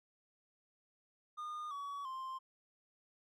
triangle tone with pitch steps, 1219 / 1130.8 / 1049 Hz, D#6 / C#6 / C6, -36 / +34 / +4 cents, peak -39 dBFS, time 1.37-2.39 s, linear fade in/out 20 ms, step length 340 ms, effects none

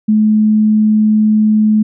sine tone, 214.6 Hz, A3, 43 cents flat, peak -7 dBFS, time 0.08-1.83 s, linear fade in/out 10 ms, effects none

